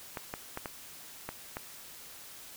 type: clicks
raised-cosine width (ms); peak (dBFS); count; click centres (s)
0.5; -21; 6; 0.172 / 0.339 / 0.574 / 0.658 / 1.29 / 1.569
effects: white hiss -49 dBFS RMS until 2.56 s